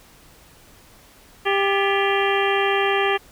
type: harmonic tone with a mistuned harmonic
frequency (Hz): 395.9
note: G4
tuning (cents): +17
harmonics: 1 / 2 / 3 / 4 / 5 / 6 / 7 / 8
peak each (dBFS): -21 / -24 / -26 / -27 / -28 / -29 / -29 / -30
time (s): 1.45-3.18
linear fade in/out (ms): 20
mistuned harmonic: 4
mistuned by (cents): +140
effects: pink hiss -50 dBFS RMS until 3.31 s